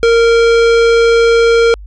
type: tone with hard clipping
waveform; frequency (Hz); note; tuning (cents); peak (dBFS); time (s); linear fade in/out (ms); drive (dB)
sine; 463; A#4; -12; -8; 0.03-1.74; 0; 17
effects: added 50 Hz sine -28 dBFS peak until 1.86 s + resampled to 24000 Hz

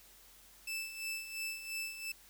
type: tone with tremolo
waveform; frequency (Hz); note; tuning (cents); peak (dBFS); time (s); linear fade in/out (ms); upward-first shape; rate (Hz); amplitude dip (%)
sawtooth; 2637; E7; 0; -33; 0.67-2.12; 5; sine; 2.9; 65
effects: added 46 Hz sine -68 dBFS peak until 2.29 s + white hiss -60 dBFS RMS until 2.29 s

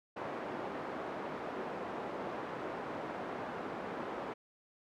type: band-pass noise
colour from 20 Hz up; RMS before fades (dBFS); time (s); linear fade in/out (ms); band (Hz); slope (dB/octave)
pink; -41; 0.16-4.34; 10; 290 to 1200; 12
effects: none

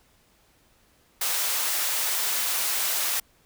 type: high-pass noise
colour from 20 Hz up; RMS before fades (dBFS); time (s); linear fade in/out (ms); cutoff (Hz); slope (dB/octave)
white; -26; 1.21-3.2; 5; 610; 12
effects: pink hiss -62 dBFS RMS until 3.45 s

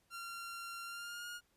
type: tone with pitch glide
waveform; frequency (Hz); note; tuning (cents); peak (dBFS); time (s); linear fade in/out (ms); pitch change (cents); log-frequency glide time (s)
sawtooth; 1378 to 1429.1; F6 to F6; -24 to +39; -40; 0.1-1.41; 50; +63; 0.84-1.27
effects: pink hiss -75 dBFS RMS until 1.56 s + resampled to 32000 Hz

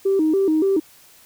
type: tone with vibrato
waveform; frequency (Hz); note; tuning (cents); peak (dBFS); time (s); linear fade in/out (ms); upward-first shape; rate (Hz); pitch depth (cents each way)
sine; 349.2; F4; 0; -14; 0.05-0.8; 10; square; 3.5; 190
effects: tanh soft clip ceiling -10 dBFS + white hiss -50 dBFS RMS until 1.25 s

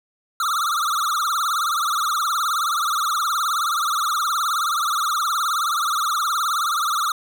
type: tone with vibrato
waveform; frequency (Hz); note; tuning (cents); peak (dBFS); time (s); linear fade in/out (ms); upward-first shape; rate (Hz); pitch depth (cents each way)
square; 1270; D#6; +35; -20; 0.4-7.12; 2; triangle; 19; 200
effects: none

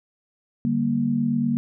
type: chord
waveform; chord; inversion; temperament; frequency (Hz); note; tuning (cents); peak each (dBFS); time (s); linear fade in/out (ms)
sine; G minor; second; just; 147 / 196 / 235.2; D3 / G3 / Bb3; +2 / 0 / +16; -27 / -27 / -21; 0.65-1.57; 0
effects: none

